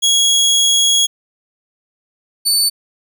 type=tone pair in turn; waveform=25% pulse; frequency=3321 / 4510 Hz; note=G#7 / C#8; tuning=-1 / +29 cents; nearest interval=perfect fourth; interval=530 cents; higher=second; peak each=-7 dBFS; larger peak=neither; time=0.02-1.07 / 2.45-2.7 s; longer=first; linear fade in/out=20 ms; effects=none